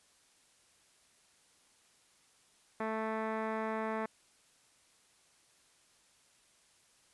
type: tone with low-pass filter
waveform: 15% pulse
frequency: 220 Hz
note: A3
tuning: in tune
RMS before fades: -36 dBFS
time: 2.8-4.06 s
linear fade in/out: 5 ms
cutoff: 1500 Hz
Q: 6.4
effects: white hiss -67 dBFS RMS until 7.13 s + resampled to 24000 Hz